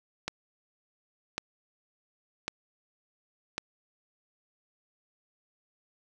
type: click train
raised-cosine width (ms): 0.2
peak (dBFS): -14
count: 4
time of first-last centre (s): 0.28-3.58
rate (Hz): 0.909
effects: none